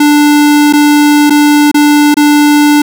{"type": "tone with dropouts", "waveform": "square", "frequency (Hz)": 294.5, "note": "D4", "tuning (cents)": 5, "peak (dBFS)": -4, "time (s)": [0, 2.82], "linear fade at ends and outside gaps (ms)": 5, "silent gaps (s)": [[0.727, 0.734], [1.298, 1.304], [1.715, 1.743], [2.143, 2.168]], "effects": []}